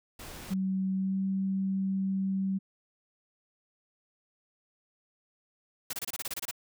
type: noise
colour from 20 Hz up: pink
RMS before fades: -44 dBFS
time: 0.19-0.54 s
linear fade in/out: 5 ms
type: tone with pitch glide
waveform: sine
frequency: 190 to 192.43 Hz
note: F#3 to G3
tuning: +46 to -32 cents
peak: -27 dBFS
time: 0.5-2.59 s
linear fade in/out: 20 ms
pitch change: +22 cents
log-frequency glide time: 0.94-1.19 s
type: noise bursts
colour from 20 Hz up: white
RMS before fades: -35 dBFS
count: 11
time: 5.9-6.512 s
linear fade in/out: 5 ms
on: 32 ms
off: 26 ms
effects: none